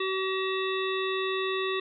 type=harmonic tone with a mistuned harmonic; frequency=380 Hz; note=F#4; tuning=46 cents sharp; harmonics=1 / 3 / 5 / 7 / 9 / 10; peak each=-29 / -34 / -36 / -37 / -39 / -39 dBFS; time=0-1.8 s; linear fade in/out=5 ms; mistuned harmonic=9; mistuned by=+37 cents; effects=none